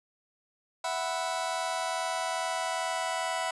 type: chord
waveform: sawtooth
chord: E suspended second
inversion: none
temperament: just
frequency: 659.3 / 741.7 / 988.9 Hz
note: E5 / F#5 / B5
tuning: 0 / +4 / +2 cents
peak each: -30 dBFS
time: 0.84-3.51 s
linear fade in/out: 5 ms
effects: resampled to 24000 Hz